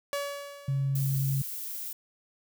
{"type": "tone with exponential decay", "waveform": "sawtooth", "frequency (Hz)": 568, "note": "C#5", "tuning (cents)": 42, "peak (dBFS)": -24, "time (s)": [0.13, 1.24], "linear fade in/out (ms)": 0, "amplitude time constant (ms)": 240}
{"type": "tone", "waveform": "sine", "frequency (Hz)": 136.8, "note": "C#3", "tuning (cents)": -23, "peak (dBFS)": -25, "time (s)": [0.68, 1.42], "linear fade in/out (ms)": 5}
{"type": "noise", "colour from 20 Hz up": "violet", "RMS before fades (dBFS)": -37, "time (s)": [0.95, 1.93], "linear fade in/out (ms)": 5}
{"effects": []}